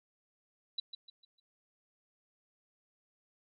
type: tone with echo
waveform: sine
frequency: 3951 Hz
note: B7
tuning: in tune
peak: -32 dBFS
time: 0.78-0.8 s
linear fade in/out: 5 ms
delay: 150 ms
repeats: 4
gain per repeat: -9 dB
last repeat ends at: 1.4 s
effects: none